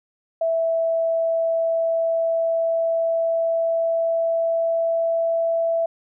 sine tone with pitch glide, 658 to 663.7 Hz, E5 to E5, -3 to +12 cents, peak -18 dBFS, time 0.41-5.86 s, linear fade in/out 5 ms, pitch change +15 cents, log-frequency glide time 0.62-5.46 s, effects none

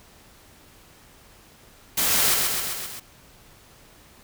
white noise with echo, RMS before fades -22 dBFS, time 1.97-2.35 s, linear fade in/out 10 ms, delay 130 ms, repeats 5, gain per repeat -3 dB, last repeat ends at 3 s, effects pink hiss -52 dBFS RMS until 4.23 s

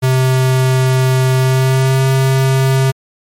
square tone with pitch glide, 130 to 133.04 Hz, C3 to C3, -11 to +29 cents, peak -10 dBFS, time 0.02-2.92 s, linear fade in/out 20 ms, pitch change +40 cents, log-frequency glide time 1.37-2.06 s, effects MP3 64 kbps

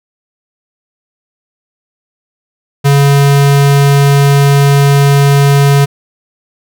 square tone, 140.8 Hz, C#3, 27 cents sharp, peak -5 dBFS, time 2.84-5.86 s, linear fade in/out 20 ms, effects none

